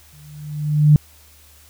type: tone with exponential growth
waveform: sine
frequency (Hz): 150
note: D3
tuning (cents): +37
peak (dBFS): -5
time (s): 0.13-0.96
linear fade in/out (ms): 0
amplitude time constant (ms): 180
effects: added 75 Hz sine -50 dBFS peak until 1.69 s + white hiss -50 dBFS RMS until 1.69 s